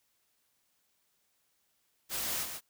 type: noise with echo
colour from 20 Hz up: white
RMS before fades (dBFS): -35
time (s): 2.09-2.47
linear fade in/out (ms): 50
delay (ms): 140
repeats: 1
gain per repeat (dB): -6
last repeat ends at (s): 2.61
effects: white hiss -75 dBFS RMS until 2.69 s